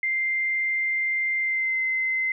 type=tone with pitch glide; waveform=sine; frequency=2093 to 2062 Hz; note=C7 to C7; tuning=0 to -26 cents; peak=-22 dBFS; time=0.03-2.32 s; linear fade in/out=2 ms; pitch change=-26 cents; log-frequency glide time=1.38-1.83 s; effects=none